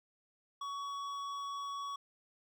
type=tone with hard clipping; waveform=sine; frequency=1124 Hz; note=C#6; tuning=24 cents sharp; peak=-40 dBFS; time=0.61-1.96 s; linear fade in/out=5 ms; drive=10 dB; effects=none